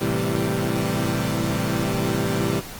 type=chord; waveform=20% pulse; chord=A minor seventh; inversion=none; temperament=equal with one note detuned; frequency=110.83 / 130.81 / 164.81 / 196 Hz; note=A2 / C3 / E3 / G3; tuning=+13 / 0 / 0 / 0 cents; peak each=-22 dBFS; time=0-2.61 s; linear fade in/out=20 ms; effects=pink hiss -37 dBFS RMS until 2.79 s + Opus 24 kbps